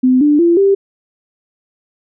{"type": "tone with pitch steps", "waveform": "sine", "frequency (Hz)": [255.5, 295.2, 341.1, 394], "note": ["C4", "D4", "F4", "G4"], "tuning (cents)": [-41, 9, -41, 9], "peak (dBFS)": -7, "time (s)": [0.03, 0.75], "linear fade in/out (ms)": 10, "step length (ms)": 180, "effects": []}